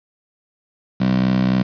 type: tone with high-pass filter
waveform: 15% pulse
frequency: 63.7 Hz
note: C2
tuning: 46 cents flat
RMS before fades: -17 dBFS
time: 1-1.63 s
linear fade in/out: 10 ms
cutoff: 170 Hz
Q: 3.2
effects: resampled to 11025 Hz + 7-bit